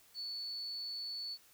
sine tone, 4445 Hz, C#8, 4 cents sharp, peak -39 dBFS, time 0.14-1.38 s, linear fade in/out 50 ms, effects white hiss -64 dBFS RMS until 1.53 s

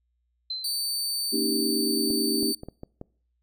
sine tone with exponential decay, 4082 Hz, C8, 44 cents flat, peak -27 dBFS, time 0.5-1.15 s, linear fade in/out 5 ms, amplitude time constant 140 ms
sawtooth tone, 4568 Hz, D8, 49 cents flat, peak -24 dBFS, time 0.64-2.55 s, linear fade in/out 5 ms
sine chord, Eb dominant seventh, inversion second, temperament equal with one note detuned, 233.1 / 282 / 311.1 / 392 Hz, Bb3 / Db4 / Eb4 / G4, 0 / +30 / 0 / 0 cents, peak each -30 dBFS, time 1.32-2.53 s, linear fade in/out 20 ms
clicks, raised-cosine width 2 ms, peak -24 dBFS, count 6, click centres 2.105 / 2.43 / 2.634 / 2.686 / 2.834 / 3.014 s
effects noise-tail reverb RT60 0.5 s tail -24 dB re dry + added 60 Hz sine -70 dBFS peak until 3.42 s

